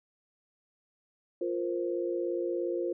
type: chord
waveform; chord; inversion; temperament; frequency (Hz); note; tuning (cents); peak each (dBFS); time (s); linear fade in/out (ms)
sine; F suspended fourth; none; equal; 349.2 / 466.2 / 523.3; F4 / Bb4 / C5; 0 / 0 / 0; -31 / -36 / -35; 1.41-2.93; 5
effects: none